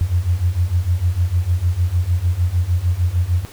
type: beating tone pair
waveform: sine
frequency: 84.7 / 91.3 Hz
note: E2 / F#2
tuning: +48 / -23 cents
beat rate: 6.6 Hz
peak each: -19 / -17 dBFS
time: 0.01-3.45 s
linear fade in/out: 0 ms
effects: pink hiss -41 dBFS RMS until 3.52 s